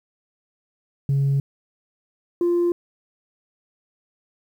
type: tone pair in turn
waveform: sine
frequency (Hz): 138.59 / 347.5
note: C#3 / F4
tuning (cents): 0 / -9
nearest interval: octave + major third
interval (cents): 1591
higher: second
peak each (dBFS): -15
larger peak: neither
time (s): 1.09-1.4 / 2.41-2.72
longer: neither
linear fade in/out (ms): 2
effects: tanh soft clip ceiling -15 dBFS + 9-bit